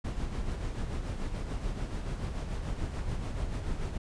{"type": "noise with tremolo", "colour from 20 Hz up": "brown", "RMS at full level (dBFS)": -32, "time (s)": [0.04, 3.98], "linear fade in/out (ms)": 10, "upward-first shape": "sine", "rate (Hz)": 6.9, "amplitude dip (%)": 45, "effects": ["resampled to 22050 Hz"]}